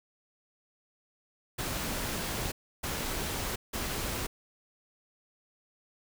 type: noise bursts at uneven times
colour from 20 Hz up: pink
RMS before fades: -34 dBFS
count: 3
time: 1.58-2.52 / 2.83-3.56 / 3.73-4.27 s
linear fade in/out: 10 ms
effects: none